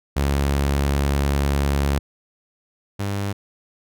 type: tone pair in turn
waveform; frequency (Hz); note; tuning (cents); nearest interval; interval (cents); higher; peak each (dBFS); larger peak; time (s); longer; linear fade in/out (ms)
sawtooth; 70.2 / 100; C#2 / G2; +22 / +35; tritone; 613; second; -14 / -19; first; 0.16-1.99 / 2.99-3.33; first; 10
effects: none